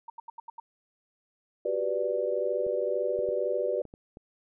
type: tone bursts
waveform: sine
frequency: 925 Hz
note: A#5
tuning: 14 cents flat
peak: -37 dBFS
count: 6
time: 0.08-0.6 s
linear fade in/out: 5 ms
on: 20 ms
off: 80 ms
type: chord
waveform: sine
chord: G major seventh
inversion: third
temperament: equal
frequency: 370 / 392 / 493.9 / 587.3 Hz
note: F#4 / G4 / B4 / D5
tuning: 0 / 0 / 0 / 0 cents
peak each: -35 / -33 / -30 / -30 dBFS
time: 1.65-3.82 s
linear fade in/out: 5 ms
type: clicks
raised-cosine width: 2 ms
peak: -32 dBFS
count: 6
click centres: 2.666 / 3.19 / 3.288 / 3.853 / 3.939 / 4.171 s
effects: none